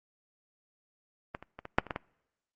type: clicks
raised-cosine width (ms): 0.5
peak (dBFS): -21 / -29 / -27 / -25 / -6 / -27 / -17 / -17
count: 8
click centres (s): 1.349 / 1.426 / 1.59 / 1.654 / 1.785 / 1.867 / 1.908 / 1.961
effects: noise-tail reverb RT60 0.9 s tail -26 dB re dry + Opus 24 kbps